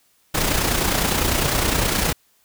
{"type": "noise with amplitude modulation", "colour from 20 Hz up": "pink", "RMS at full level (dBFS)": -18, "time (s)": [0.34, 2.13], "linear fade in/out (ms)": 10, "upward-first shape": "sine", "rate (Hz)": 29.8, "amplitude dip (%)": 50, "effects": ["white hiss -61 dBFS RMS until 2.44 s"]}